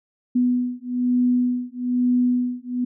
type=beating tone pair; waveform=sine; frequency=246.9 / 248 Hz; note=B3 / B3; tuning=0 / +7 cents; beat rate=1.1 Hz; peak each=-21 dBFS; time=0.35-2.85 s; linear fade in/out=10 ms; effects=none